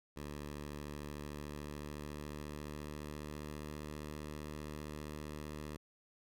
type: tone with pitch glide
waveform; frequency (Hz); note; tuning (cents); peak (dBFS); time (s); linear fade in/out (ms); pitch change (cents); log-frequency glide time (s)
10% pulse; 73.4 to 75.25; D2 to D2; 0 to +43; -35; 0.16-5.77; 10; +43; 1-3.98
effects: none